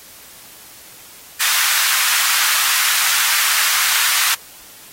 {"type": "high-pass noise", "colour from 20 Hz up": "pink", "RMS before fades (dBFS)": -17, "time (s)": [1.4, 4.35], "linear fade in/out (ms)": 10, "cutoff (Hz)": 1200, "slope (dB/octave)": 24, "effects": ["white hiss -41 dBFS RMS until 4.92 s", "AAC 48 kbps"]}